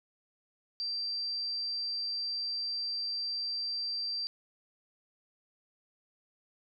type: tone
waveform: sine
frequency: 4699 Hz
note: D8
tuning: in tune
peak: -32 dBFS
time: 0.8-4.27 s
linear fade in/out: 0 ms
effects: none